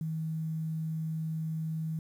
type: tone with quantisation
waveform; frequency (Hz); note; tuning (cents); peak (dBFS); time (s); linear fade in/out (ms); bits
sine; 159.4; D#3; +42; -31; 0.01-1.99; 2; 10
effects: none